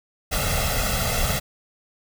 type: noise with comb filter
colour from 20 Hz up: pink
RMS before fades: -23 dBFS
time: 0.31-1.4 s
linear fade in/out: 20 ms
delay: 1.5 ms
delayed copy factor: +0.95
effects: none